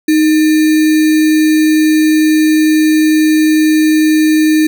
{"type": "tone with sample-and-hold", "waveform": "sine", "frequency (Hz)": 311.1, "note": "D#4", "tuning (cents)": 0, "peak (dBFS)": -6, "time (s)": [0.08, 4.67], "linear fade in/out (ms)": 5, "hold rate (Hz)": 2100, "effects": []}